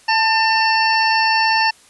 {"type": "harmonic tone with a mistuned harmonic", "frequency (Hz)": 898, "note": "A5", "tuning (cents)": 35, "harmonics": [1, 2, 3, 5, 6], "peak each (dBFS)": [-16, -19, -21, -23, -24], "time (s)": [0.08, 1.71], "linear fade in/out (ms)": 10, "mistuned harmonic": 1, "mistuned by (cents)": -25, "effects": ["white hiss -49 dBFS RMS until 1.89 s", "resampled to 24000 Hz"]}